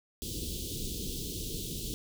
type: band-stop noise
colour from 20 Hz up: pink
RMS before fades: -37 dBFS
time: 0.22-1.94 s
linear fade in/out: 0 ms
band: 450 to 3100 Hz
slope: 48 dB/octave
effects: none